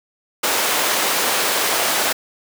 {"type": "high-pass noise", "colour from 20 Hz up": "pink", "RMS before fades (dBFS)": -19, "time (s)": [0.43, 2.13], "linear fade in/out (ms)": 10, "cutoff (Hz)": 500, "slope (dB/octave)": 12, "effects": []}